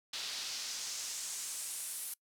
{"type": "noise with band-pass filter sweep", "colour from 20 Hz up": "pink", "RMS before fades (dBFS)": -41, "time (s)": [0.13, 2.14], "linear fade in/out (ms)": 5, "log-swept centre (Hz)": [4100, 11000], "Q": 1.8, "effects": ["noise-tail reverb RT60 0.1 s tail -24 dB re dry"]}